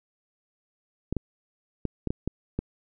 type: clicks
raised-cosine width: 3 ms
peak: -14 dBFS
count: 7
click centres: 1.126 / 1.167 / 1.853 / 2.073 / 2.105 / 2.276 / 2.59 s
effects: none